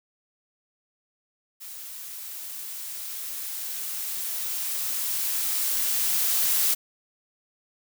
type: noise with level ramp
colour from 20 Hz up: blue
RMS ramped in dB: -40 to -22 dBFS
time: 1.6-6.75 s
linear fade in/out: 20 ms
effects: none